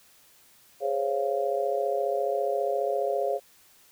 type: chord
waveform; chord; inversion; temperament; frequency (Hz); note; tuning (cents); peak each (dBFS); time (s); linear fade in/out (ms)
sine; Db major seventh; second; just; 415.8 / 519.7 / 554.4 / 693; Ab4 / C5 / Db5 / F5; +2 / -12 / 0 / -14; -30 / -33 / -28 / -30; 0.8-3.4; 50
effects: white hiss -58 dBFS RMS until 3.91 s